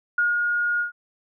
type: tone with ADSR envelope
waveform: sine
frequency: 1432 Hz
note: F6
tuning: 43 cents sharp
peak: -17 dBFS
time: 0.18-0.92 s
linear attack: 4 ms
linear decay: 170 ms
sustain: -3 dB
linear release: 120 ms
effects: none